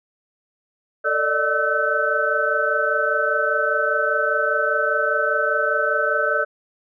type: tone cluster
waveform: sine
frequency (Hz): 446.6 / 585 / 610 / 1310 / 1520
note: A4 / D5 / D#5 / E6 / F#6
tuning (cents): +26 / -7 / -34 / -11 / +46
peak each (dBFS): -27 / -24 / -27 / -24 / -21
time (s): 1.04-6.45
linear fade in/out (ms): 20
effects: none